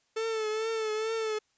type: tone with vibrato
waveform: 45% pulse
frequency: 440 Hz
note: A4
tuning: in tune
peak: -29 dBFS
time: 0.16-1.39 s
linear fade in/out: 10 ms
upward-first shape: triangle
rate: 2.3 Hz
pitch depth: 54 cents each way
effects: white hiss -72 dBFS RMS until 1.57 s + resampled to 16000 Hz